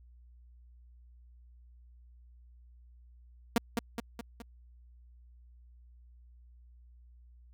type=tone with echo; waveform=sawtooth; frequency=233.1 Hz; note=A#3; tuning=in tune; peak=-19 dBFS; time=3.56-3.58 s; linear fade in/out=2 ms; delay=210 ms; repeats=4; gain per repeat=-5 dB; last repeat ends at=4.42 s; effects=added 60 Hz sine -54 dBFS peak until 7.53 s